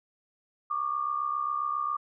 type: tone pair together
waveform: sine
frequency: 1132.6 / 1200 Hz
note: C#6 / D6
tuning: +37 / +37 cents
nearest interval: minor second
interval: 100 cents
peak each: -32 / -29 dBFS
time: 0.7-1.97 s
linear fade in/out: 10 ms
effects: none